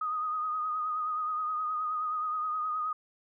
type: tone with vibrato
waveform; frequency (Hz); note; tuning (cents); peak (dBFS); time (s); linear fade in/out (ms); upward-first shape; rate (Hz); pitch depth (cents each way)
sine; 1244.5; D#6; 0; -29; 0.01-2.93; 5; sine; 9.5; 37
effects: none